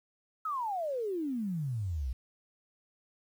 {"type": "exponential sweep", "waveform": "sine", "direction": "down", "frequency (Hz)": [1318.5, 58.27], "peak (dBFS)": -31, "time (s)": [0.45, 2.13], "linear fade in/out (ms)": 5, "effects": ["10-bit"]}